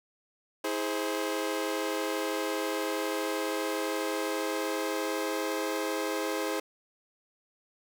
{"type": "chord", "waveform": "sawtooth", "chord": "E augmented", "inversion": "none", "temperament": "equal with one note detuned", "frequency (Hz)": [323, 415.3, 523.3], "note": ["E4", "G#4", "B#4"], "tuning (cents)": [-35, 0, 0], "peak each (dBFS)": -30, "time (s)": [0.64, 6.6], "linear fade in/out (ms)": 5, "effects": []}